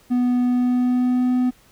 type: tone with pitch glide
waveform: triangle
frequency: 246.9 to 250.9 Hz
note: B3 to B3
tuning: 0 to +28 cents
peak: -14 dBFS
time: 0.1-1.51 s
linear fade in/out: 20 ms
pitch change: +28 cents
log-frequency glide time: 0.44-1.33 s
effects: pink hiss -54 dBFS RMS until 1.71 s